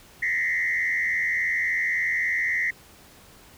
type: tone with frequency modulation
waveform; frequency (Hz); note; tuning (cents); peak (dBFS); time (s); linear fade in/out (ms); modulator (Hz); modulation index
sine; 1975.5; B6; 0; -21; 0.22-2.71; 10; 83.5; 1.8
effects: tanh soft clip ceiling -17 dBFS + pink hiss -51 dBFS RMS until 3.57 s